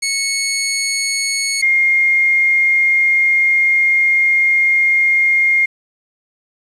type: tone pair in turn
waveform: 15% pulse / sine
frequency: 2200 / 2128 Hz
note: C#7 / C7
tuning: -14 / +29 cents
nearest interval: minor second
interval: 57 cents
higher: first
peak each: -10 dBFS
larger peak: neither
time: 0.02-1.62 / 1.62-5.66 s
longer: second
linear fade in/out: 10 ms
effects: resampled to 24000 Hz + 7-bit